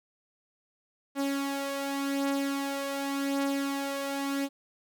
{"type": "beating tone pair", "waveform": "sawtooth", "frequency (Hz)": [277.2, 278.08], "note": ["C#4", "C#4"], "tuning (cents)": [0, 6], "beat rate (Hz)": 0.88, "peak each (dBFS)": [-26, -31], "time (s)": [1.15, 4.49], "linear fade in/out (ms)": 50, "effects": []}